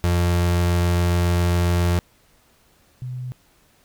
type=tone pair in turn; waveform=35% pulse / sine; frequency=87.31 / 126.12 Hz; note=F2 / B2; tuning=0 / +37 cents; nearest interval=tritone; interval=637 cents; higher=second; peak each=-15 / -27 dBFS; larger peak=first; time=0.04-1.99 / 3.02-3.32 s; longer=first; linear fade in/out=0 ms; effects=pink hiss -58 dBFS RMS until 3.84 s